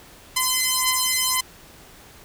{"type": "beating tone pair", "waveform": "5% pulse", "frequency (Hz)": [1024, 1025.9], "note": ["C6", "C6"], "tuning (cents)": [-38, -34], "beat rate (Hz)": 1.9, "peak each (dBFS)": -10, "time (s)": [0.36, 1.41], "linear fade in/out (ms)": 10, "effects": ["pink hiss -47 dBFS RMS until 2.24 s"]}